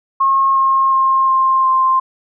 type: tone with pitch steps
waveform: sine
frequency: 1081 / 1072.9 / 1064.9 / 1056.9 / 1049 Hz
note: C#6 / C6 / C6 / C6 / C6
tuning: -44 / +43 / +30 / +17 / +4 cents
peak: -10 dBFS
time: 0.2-2 s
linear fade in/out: 10 ms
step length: 360 ms
effects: none